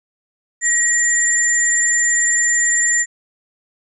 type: tone pair together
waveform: sine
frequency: 1900 / 7209 Hz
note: A#6 / A8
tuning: +33 / +41 cents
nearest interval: octave + major seventh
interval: 2308 cents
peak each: -17 / -15 dBFS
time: 0.61-3.06 s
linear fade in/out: 50 ms
effects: none